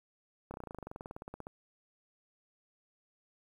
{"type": "slowing click train", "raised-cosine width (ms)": 1, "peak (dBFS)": -29, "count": 22, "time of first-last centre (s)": [0.51, 1.469], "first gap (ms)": 30, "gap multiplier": 1.04, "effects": ["10-bit"]}